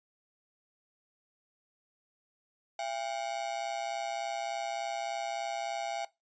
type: ring-modulated tone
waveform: 45% pulse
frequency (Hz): 740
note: F#5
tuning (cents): 0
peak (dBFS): -31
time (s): 2.79-6.05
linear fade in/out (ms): 2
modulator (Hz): 61.7
effects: noise-tail reverb RT60 0.2 s tail -18 dB re dry + resampled to 16000 Hz